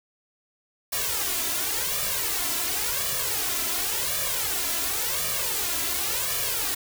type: noise with flanger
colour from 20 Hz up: white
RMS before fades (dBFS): -27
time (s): 0.92-6.75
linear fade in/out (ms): 10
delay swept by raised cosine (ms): 1.7 to 3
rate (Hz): 0.92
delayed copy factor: +0.9
effects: none